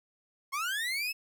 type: linear sweep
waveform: 30% pulse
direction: up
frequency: 1055 to 2646 Hz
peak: -28 dBFS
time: 0.52-1.13 s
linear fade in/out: 20 ms
effects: none